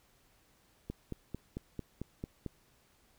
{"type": "click train", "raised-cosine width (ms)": 3, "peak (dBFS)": -25, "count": 8, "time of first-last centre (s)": [0.9, 2.462], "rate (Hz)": 4.48, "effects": ["pink hiss -68 dBFS RMS until 3.18 s"]}